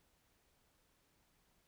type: silence
effects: pink hiss -75 dBFS RMS until 1.67 s